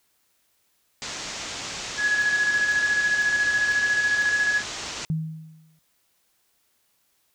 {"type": "low-pass noise", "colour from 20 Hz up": "white", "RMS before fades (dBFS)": -34, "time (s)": [1.02, 5.05], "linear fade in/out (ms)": 0, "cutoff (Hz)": 7200, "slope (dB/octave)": 48}
{"type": "tone with tremolo", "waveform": "sine", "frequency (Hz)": 1683, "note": "G#6", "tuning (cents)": 23, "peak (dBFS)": -18, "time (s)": [1.97, 4.63], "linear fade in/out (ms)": 50, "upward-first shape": "square", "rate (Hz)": 14, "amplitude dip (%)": 40}
{"type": "tone with exponential decay", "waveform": "sine", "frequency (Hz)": 158.8, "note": "D#3", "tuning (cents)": 36, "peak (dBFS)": -20, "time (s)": [5.1, 5.79], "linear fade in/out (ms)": 0, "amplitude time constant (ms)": 150}
{"effects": ["white hiss -68 dBFS RMS until 7.34 s"]}